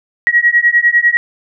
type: beating tone pair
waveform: sine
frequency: 1900 / 1910 Hz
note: A#6 / A#6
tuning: +33 / +42 cents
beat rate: 10 Hz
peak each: -11 dBFS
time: 0.27-1.17 s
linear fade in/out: 0 ms
effects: none